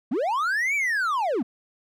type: linear two-way sweep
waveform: triangle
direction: up then down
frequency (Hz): 196 to 2349 to 196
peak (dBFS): -20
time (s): 0.11-1.43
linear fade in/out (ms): 10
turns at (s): 0.75
effects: none